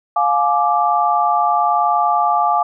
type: chord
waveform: sine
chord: D diminished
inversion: first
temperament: just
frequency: 704.8 / 845.8 / 1174.7 Hz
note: F5 / Ab5 / D6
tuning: +16 / +31 / 0 cents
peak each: -17 dBFS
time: 0.16-2.63 s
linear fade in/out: 5 ms
effects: none